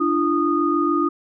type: tone cluster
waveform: sine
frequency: 294.5 / 341.4 / 1233 Hz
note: D4 / F4 / D#6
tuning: +5 / -39 / -16 cents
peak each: -21 dBFS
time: 0-1.09 s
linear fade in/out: 10 ms
effects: none